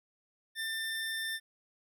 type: tone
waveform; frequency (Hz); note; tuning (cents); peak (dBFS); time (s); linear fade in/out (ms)
25% pulse; 1791; A6; +30; -30; 0.55-1.4; 50
effects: none